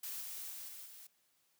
blue noise with level steps, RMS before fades -43 / -45 / -47 / -50 / -54 dBFS, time 0.03-1.07 s, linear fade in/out 5 ms, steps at 0.21 / 0.5 / 0.68 / 0.85 s, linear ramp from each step 10 ms, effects white hiss -75 dBFS RMS until 1.59 s + high-pass 100 Hz 12 dB/octave

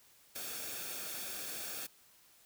white noise with comb filter, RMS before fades -42 dBFS, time 0.35-1.87 s, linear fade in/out 10 ms, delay 1 ms, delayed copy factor -0.55, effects white hiss -64 dBFS RMS until 2.45 s

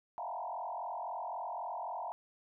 sine tone with frequency modulation, 817 Hz, G#5, 29 cents flat, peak -37 dBFS, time 0.18-2.12 s, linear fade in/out 0 ms, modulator 43.8 Hz, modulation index 3.6, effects none

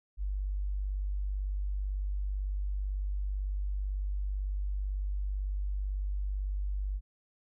sine tone, 49 Hz, G1, in tune, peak -30 dBFS, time 0.17-7.01 s, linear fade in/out 50 ms, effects none

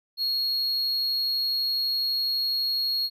triangle tone with amplitude modulation, 4300 Hz, C8, 47 cents sharp, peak -21 dBFS, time 0.17-3.1 s, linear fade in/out 50 ms, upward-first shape sine, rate 132 Hz, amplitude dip 30%, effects none

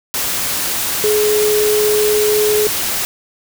sine tone in noise, 422.4 Hz, G#4, 29 cents sharp, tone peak -12 dBFS, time 1.04-2.67 s, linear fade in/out 0 ms, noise white, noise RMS -19 dBFS, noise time 0.14-3.05 s, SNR +4 dB, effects none

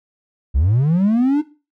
triangle linear sweep, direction up, 58.27 to 305.3 Hz, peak -10 dBFS, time 0.54-1.42 s, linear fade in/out 20 ms, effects noise-tail reverb RT60 0.3 s tail -17 dB re dry + tanh soft clip ceiling -6 dBFS

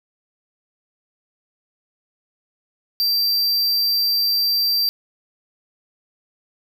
square tone, 4699 Hz, D8, in tune, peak -17 dBFS, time 3-4.89 s, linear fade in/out 0 ms, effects 9-bit

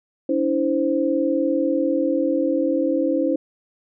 sine tone cluster, 283.5 / 323.7 / 521 Hz, C#4 / E4 / C5, +39 / -31 / -7 cents, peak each -22 dBFS, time 0.29-3.36 s, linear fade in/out 5 ms, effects none

